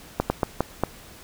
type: slowing click train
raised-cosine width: 1 ms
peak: -6 dBFS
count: 5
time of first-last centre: 0.2-0.836 s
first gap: 100 ms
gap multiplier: 1.32
effects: pink hiss -46 dBFS RMS until 1.23 s